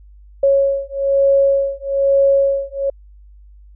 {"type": "beating tone pair", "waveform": "sine", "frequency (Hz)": [551, 552.1], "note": ["C#5", "C#5"], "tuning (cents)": [-11, -7], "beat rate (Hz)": 1.1, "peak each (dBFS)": -15, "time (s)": [0.43, 2.9], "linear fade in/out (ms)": 5, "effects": ["added 50 Hz sine -40 dBFS peak until 3.75 s"]}